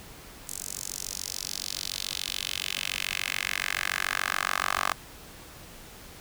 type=tone with high-pass filter sweep; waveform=10% pulse; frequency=47 Hz; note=F#1; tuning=28 cents sharp; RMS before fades=-32 dBFS; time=0.47-4.93 s; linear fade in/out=10 ms; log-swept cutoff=7800 to 1100 Hz; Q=2.1; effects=pink hiss -47 dBFS RMS until 6.2 s